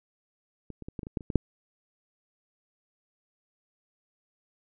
clicks, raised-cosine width 3 ms, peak -27 / -28 / -25 / -22 / -25 / -26 / -16 / -30 / -20 / -6 dBFS, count 10, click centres 0.703 / 0.823 / 0.885 / 0.992 / 1.032 / 1.069 / 1.172 / 1.208 / 1.302 / 1.357 s, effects none

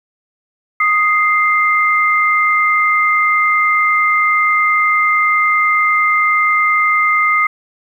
sine tone pair together, 1244.5 / 2093 Hz, D#6 / C7, 0 / 0 cents, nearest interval major sixth, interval 900 cents, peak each -13 dBFS, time 0.8-7.47 s, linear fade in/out 5 ms, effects 8-bit

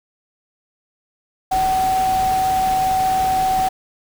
sine tone in noise, 756 Hz, F#5, 37 cents sharp, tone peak -15 dBFS, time 1.51-3.69 s, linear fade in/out 10 ms, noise pink, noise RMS -29 dBFS, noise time 1.51-3.69 s, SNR +11 dB, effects none

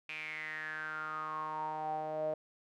sawtooth tone with band-pass filter sweep, 155.3 Hz, D#3, 3 cents flat, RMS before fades -39 dBFS, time 0.09-2.34 s, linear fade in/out 2 ms, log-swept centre 2500 to 590 Hz, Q 9.5, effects none

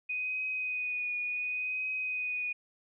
sine tone with vibrato, 2489 Hz, D#7, in tune, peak -31 dBFS, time 0.09-2.53 s, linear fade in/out 10 ms, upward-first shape triangle, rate 0.69 Hz, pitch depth 27 cents each way, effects none

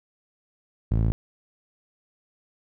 sawtooth tone with band-pass filter, 55 Hz, A1, in tune, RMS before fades -22 dBFS, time 0.91-1.12 s, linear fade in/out 0 ms, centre 110 Hz, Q 1, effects none

